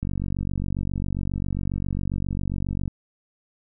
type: click train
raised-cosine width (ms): 5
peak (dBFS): -15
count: 136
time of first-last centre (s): 0.03-2.878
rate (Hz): 47.4
effects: none